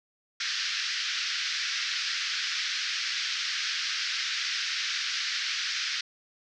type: band-pass noise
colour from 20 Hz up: white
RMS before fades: -31 dBFS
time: 0.4-6.01 s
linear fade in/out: 5 ms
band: 1400 to 5600 Hz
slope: 48 dB/octave
effects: none